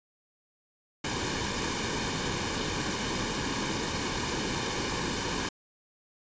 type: noise with comb filter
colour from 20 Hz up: pink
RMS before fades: -31 dBFS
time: 1.04-5.49 s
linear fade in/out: 5 ms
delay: 1.5 ms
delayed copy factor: -0.6
effects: resampled to 16000 Hz